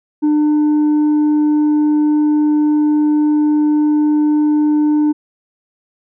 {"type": "tone with tanh clipping", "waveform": "sine", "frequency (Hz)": 300.3, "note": "D4", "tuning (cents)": 39, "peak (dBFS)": -11, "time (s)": [0.22, 5.13], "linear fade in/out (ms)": 20, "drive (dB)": 3, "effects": []}